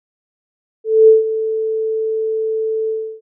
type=tone with ADSR envelope; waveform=sine; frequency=440.7 Hz; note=A4; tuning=3 cents sharp; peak=-3 dBFS; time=0.84-3.21 s; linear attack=240 ms; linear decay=150 ms; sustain=-13 dB; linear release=320 ms; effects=none